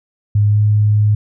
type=tone with pitch glide; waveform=sine; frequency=103.83 to 105.28 Hz; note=G#2 to G#2; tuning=0 to +24 cents; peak=-9 dBFS; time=0.35-1.15 s; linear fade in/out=5 ms; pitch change=+24 cents; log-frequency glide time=0.48-0.59 s; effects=none